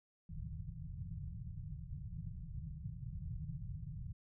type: low-pass noise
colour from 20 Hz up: white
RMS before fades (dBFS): -45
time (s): 0.29-4.13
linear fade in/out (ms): 10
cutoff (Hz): 170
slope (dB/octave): 96
effects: none